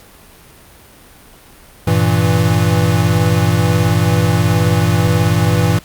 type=chord; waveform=square; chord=E diminished; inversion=first; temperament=equal with one note detuned; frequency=98 / 116.54 / 164.05 Hz; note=G2 / Bb2 / E3; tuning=0 / 0 / -8 cents; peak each=-16 dBFS; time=1.87-5.79 s; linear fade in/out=5 ms; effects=pink hiss -42 dBFS RMS until 5.84 s + Opus 48 kbps